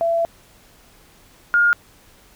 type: tone pair in turn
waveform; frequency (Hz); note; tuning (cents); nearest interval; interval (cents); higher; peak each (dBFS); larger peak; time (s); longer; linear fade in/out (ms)
sine; 671 / 1419.3; E5 / F6; +31 / +28; octave + minor second; 1297; second; -16 / -12; second; 0.01-0.25 / 1.54-1.73; first; 0
effects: pink hiss -51 dBFS RMS until 2.35 s